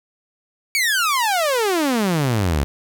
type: exponential sweep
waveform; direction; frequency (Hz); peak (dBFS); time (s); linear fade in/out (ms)
sawtooth; down; 2302 to 65.41; -13; 0.75-2.64; 0
effects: none